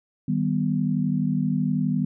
sine chord, Eb augmented, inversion none, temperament equal with one note detuned, 155.56 / 194.64 / 246.9 Hz, Eb3 / G3 / B3, 0 / -12 / 0 cents, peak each -25 dBFS, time 0.28-2.05 s, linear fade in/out 5 ms, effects none

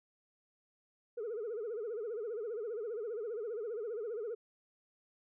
sine tone with vibrato, 445.4 Hz, A4, 21 cents sharp, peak -35 dBFS, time 1.17-4.35 s, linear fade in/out 10 ms, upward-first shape sine, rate 15 Hz, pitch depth 150 cents each way, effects tanh soft clip ceiling -34 dBFS

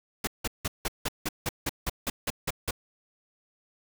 pink noise bursts, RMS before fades -29 dBFS, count 13, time 0.24-2.709 s, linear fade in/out 5 ms, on 33 ms, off 170 ms, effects none

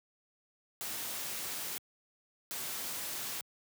white noise bursts at uneven times, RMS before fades -39 dBFS, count 2, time 0.81-1.78 / 2.51-3.41 s, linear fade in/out 0 ms, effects high-pass 100 Hz 12 dB/octave

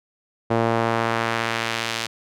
sawtooth tone with band-pass filter sweep, 114.7 Hz, A#2, 28 cents flat, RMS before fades -23 dBFS, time 0.5-2.07 s, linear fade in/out 10 ms, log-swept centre 590 to 4000 Hz, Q 0.83, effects none

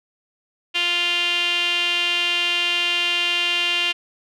sawtooth tone with band-pass filter, 349.2 Hz, F4, in tune, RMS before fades -21 dBFS, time 0.74-3.93 s, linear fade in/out 20 ms, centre 2900 Hz, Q 6.5, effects none

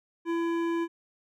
sine tone with hard clipping, 335.7 Hz, E4, 32 cents sharp, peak -28 dBFS, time 0.25-0.88 s, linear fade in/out 50 ms, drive 13 dB, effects none

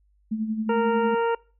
sine tone with tremolo, 218.6 Hz, A3, 11 cents flat, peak -22 dBFS, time 0.31-1.15 s, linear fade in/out 10 ms, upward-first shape sine, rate 11 Hz, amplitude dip 60%
harmonic tone, 463.6 Hz, A#4, 10 cents flat, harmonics 1 / 2 / 3 / 4 / 5 / 6, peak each -22 / -26 / -32 / -41 / -45 / -40 dBFS, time 0.69-1.35 s, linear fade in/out 5 ms
effects noise-tail reverb RT60 0.4 s tail -25 dB re dry + added 50 Hz sine -60 dBFS peak until 1.59 s

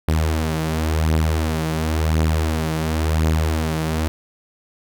sawtooth beating tone pair, 78.8 / 79.74 Hz, D#2 / D#2, +23 / +43 cents, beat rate 0.94 Hz, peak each -15 / -19 dBFS, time 0.08-4.08 s, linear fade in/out 0 ms, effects none

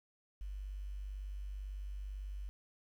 sine tone with quantisation, 49 Hz, G1, in tune, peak -40 dBFS, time 0.41-2.49 s, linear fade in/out 0 ms, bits 11, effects none

